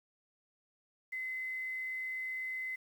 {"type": "tone with quantisation", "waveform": "sine", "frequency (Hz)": 2042, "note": "C7", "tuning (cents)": -43, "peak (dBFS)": -36, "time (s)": [1.12, 2.76], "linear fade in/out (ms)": 10, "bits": 10, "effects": []}